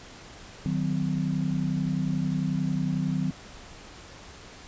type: tone cluster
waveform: sine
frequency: 153.3 / 184.5 / 255 Hz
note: D#3 / F#3 / C4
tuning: -25 / -5 / -44 cents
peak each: -28 / -28 / -31 dBFS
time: 0.66-3.31 s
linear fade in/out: 0 ms
effects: pink hiss -46 dBFS RMS until 4.67 s + resampled to 16000 Hz